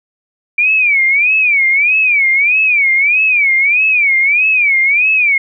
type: tone with vibrato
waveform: sine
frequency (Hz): 2339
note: D7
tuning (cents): -8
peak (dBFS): -8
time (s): 0.58-5.38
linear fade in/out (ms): 5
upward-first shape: sine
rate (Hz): 1.6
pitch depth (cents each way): 180
effects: none